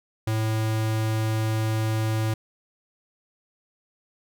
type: tone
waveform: square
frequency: 110 Hz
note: A2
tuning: in tune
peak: -23 dBFS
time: 0.27-2.34 s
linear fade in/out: 5 ms
effects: none

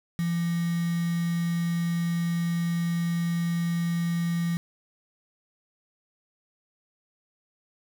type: tone with quantisation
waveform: sine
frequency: 170 Hz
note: F3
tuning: 46 cents flat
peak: -24 dBFS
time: 0.19-4.57 s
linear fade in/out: 0 ms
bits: 6
effects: none

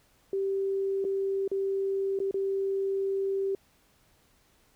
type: tone with dropouts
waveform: sine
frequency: 390 Hz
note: G4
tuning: 9 cents flat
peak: -26 dBFS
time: 0.33-3.55 s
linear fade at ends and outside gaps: 2 ms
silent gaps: 1.043-1.049 / 1.478-1.515 / 2.19-2.201 / 2.311-2.342 s
effects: pink hiss -65 dBFS RMS until 4.75 s

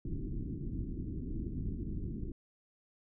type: low-pass noise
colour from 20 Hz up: pink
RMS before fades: -38 dBFS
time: 0.05-2.32 s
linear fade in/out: 2 ms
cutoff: 350 Hz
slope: 48 dB/octave
effects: none

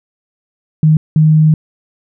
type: tone bursts at uneven times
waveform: sine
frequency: 155.56 Hz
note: D#3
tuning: in tune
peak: -5 dBFS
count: 2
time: 0.83-0.97 / 1.16-1.54 s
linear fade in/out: 2 ms
effects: none

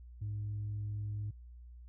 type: tone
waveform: sine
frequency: 104.3 Hz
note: G#2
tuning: 8 cents sharp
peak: -34 dBFS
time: 0.21-1.31 s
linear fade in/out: 10 ms
effects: tanh soft clip ceiling -33 dBFS + added 60 Hz sine -49 dBFS peak until 1.88 s

